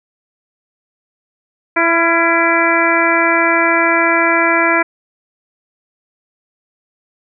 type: harmonic tone with a mistuned harmonic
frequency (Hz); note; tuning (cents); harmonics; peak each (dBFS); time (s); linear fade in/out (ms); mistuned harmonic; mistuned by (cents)
333.8; E4; +22; 1 / 2 / 3 / 4 / 5 / 6 / 7; -18 / -18 / -18 / -18 / -18 / -18 / -18; 1.76-4.83; 10; 4; +44
effects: none